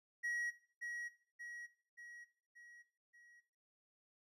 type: tone with echo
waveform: triangle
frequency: 1907 Hz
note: A#6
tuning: 39 cents sharp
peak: -36 dBFS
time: 0.23-0.51 s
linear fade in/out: 20 ms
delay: 580 ms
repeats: 5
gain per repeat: -5 dB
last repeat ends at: 3.41 s
effects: noise-tail reverb RT60 0.5 s tail -17 dB re dry + resampled to 32000 Hz